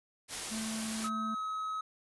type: noise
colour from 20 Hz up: white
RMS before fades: -38 dBFS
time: 0.28-1.1 s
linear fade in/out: 50 ms
type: harmonic tone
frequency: 221.1 Hz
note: A3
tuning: 9 cents sharp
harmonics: 1 / 3 / 5 / 7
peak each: -36 / -54 / -56 / -56 dBFS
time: 0.51-1.35 s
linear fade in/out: 10 ms
type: tone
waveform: triangle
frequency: 1278 Hz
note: D#6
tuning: 46 cents sharp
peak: -32 dBFS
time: 1.04-1.81 s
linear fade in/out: 5 ms
effects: resampled to 24000 Hz